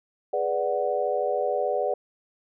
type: chord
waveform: sine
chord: G# half-diminished seventh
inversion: none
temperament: equal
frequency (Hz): 415.3 / 493.9 / 587.3 / 740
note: G#4 / B4 / D5 / F#5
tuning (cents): 0 / 0 / 0 / 0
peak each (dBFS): -30 / -28 / -27 / -29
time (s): 0.33-1.94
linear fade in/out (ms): 5
effects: none